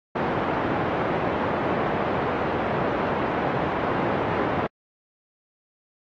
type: band-pass noise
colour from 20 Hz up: white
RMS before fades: -25 dBFS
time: 0.15-4.67 s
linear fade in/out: 10 ms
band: 110 to 880 Hz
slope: 12 dB/octave
effects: low-pass 3000 Hz 12 dB/octave + AAC 32 kbps